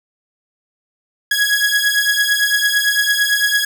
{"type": "beating tone pair", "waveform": "sawtooth", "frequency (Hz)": [1661.2, 1670.1], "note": ["G#6", "G#6"], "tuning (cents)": [0, 9], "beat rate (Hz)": 8.9, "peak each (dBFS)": -13, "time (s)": [1.31, 3.65], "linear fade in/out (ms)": 5, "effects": []}